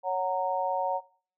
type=harmonic tone; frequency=185 Hz; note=F#3; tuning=in tune; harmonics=3 / 4 / 5; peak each=-31 / -30 / -31 dBFS; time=0.03-1.01 s; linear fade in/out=50 ms; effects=noise-tail reverb RT60 0.5 s tail -20 dB re dry